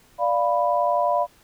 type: chord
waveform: sine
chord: B diminished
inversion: first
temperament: equal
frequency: 587.3 / 698.5 / 987.8 Hz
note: D5 / F5 / B5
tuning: 0 / 0 / 0 cents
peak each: -23 / -22 / -23 dBFS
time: 0.18-1.27 s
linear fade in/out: 50 ms
effects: pink hiss -56 dBFS RMS until 1.43 s

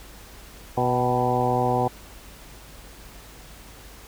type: harmonic tone with a mistuned harmonic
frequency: 123.6 Hz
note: B2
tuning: 2 cents sharp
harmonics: 1 / 2 / 3 / 4 / 5 / 6 / 7 / 8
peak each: -27 / -29 / -29 / -27 / -31 / -24 / -30 / -31 dBFS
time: 0.77-1.88 s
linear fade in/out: 5 ms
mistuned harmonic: 6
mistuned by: +43 cents
effects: added 50 Hz sine -46 dBFS peak until 4.07 s + pink hiss -46 dBFS RMS until 4.07 s

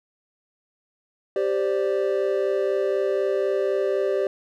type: chord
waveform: triangle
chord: G suspended fourth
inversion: none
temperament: equal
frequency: 392 / 523.3 / 587.3 Hz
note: G4 / C5 / D5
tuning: 0 / 0 / 0 cents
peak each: -21 / -25 / -24 dBFS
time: 1.36-4.27 s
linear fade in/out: 2 ms
effects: none

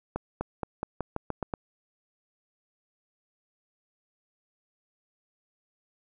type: accelerating click train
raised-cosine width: 1 ms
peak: -16 dBFS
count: 9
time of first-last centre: 0.16-1.538 s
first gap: 250 ms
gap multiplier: 0.89
effects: none

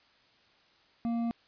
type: tone with hard clipping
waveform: sine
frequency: 233.1 Hz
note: A#3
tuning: in tune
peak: -30 dBFS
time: 1.05-1.31 s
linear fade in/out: 0 ms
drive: 7 dB
effects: white hiss -64 dBFS RMS until 1.47 s + resampled to 11025 Hz

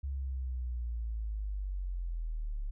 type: linear sweep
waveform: sine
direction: down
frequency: 69.3 to 34.65 Hz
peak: -33 dBFS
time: 0.03-2.71 s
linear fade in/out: 10 ms
effects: none

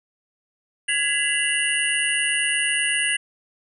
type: tone cluster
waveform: sine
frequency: 1669 / 2005 / 2752 / 2900 / 9270 Hz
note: G#6 / B6 / F7 / F#7 / D9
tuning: +8 / +26 / -26 / -35 / -24 cents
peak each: -26 dBFS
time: 0.88-3.17 s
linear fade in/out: 10 ms
effects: none

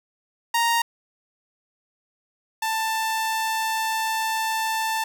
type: tone pair in turn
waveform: sawtooth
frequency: 932.3 / 886.6 Hz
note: A#5 / A5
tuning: 0 / +13 cents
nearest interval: minor second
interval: 87 cents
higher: first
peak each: -15 / -19 dBFS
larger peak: first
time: 0.54-0.82 / 2.62-5.04 s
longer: second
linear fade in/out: 5 ms
effects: 9-bit

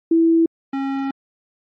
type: tone pair in turn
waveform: sine / square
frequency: 329.6 / 272.3 Hz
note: E4 / C#4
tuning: 0 / -31 cents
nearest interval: minor third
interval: 331 cents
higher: first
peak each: -11 / -21 dBFS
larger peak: first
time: 0.11-0.46 / 0.73-1.11 s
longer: second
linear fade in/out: 5 ms
effects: low-pass 2000 Hz 12 dB/octave + MP3 32 kbps

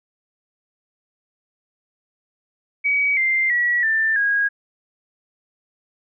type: tone with pitch steps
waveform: sine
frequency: 2268 / 2092 / 1929.3 / 1779.4 / 1641.2 Hz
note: C#7 / C7 / B6 / A6 / G#6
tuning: +39 / -1 / -41 / +19 / -21 cents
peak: -16 dBFS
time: 2.84-4.49 s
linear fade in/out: 20 ms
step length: 330 ms
effects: none

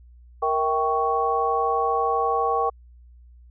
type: tone cluster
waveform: sine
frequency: 466.3 / 649 / 781 / 1112 Hz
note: A#4 / E5 / G5 / C#6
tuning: +1 / -27 / -7 / +5 cents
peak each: -25 / -31 / -24 / -24 dBFS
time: 0.42-2.7 s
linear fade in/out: 10 ms
effects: added 60 Hz sine -46 dBFS peak until 3.5 s

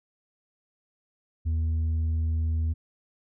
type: tone with tanh clipping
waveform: sine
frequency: 80.4 Hz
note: E2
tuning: 43 cents flat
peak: -24 dBFS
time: 1.45-2.74 s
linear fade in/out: 20 ms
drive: 3 dB
effects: none

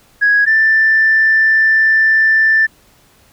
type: tone pair in turn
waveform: sine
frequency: 1661.2 / 1771.6 Hz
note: G#6 / A6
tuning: 0 / +11 cents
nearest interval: minor second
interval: 111 cents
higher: second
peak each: -7 dBFS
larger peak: neither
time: 0.21-0.46 / 0.46-2.67 s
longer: second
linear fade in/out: 20 ms
effects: tanh soft clip ceiling -3 dBFS + pink hiss -50 dBFS RMS until 3.32 s

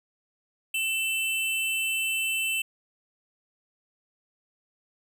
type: tone pair together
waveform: square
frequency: 2660 / 3057 Hz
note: E7 / G7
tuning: +15 / -44 cents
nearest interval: major second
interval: 241 cents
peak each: -27 / -33 dBFS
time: 0.74-2.62 s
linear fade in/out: 5 ms
effects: none

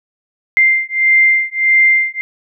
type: beating tone pair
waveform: sine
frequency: 2093 / 2094.6 Hz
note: C7 / C7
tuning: 0 / +1 cents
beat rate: 1.6 Hz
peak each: -12 dBFS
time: 0.57-2.21 s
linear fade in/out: 0 ms
effects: none

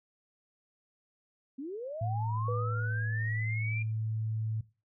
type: linear sweep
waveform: sine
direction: up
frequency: 252 to 2408 Hz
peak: -36 dBFS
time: 1.58-3.83 s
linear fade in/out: 10 ms
type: tone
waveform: sine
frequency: 110 Hz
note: A2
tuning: in tune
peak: -30 dBFS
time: 2.01-4.61 s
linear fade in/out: 5 ms
type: tone with exponential decay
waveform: sine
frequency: 490 Hz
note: B4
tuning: 14 cents flat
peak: -32 dBFS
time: 2.48-3.5 s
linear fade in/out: 5 ms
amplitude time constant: 220 ms
effects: noise-tail reverb RT60 0.3 s tail -19 dB re dry

